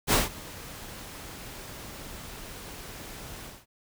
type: noise with ADSR envelope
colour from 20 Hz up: pink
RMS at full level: -20 dBFS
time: 0.07-3.66 s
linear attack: 57 ms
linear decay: 160 ms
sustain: -22 dB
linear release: 210 ms
effects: none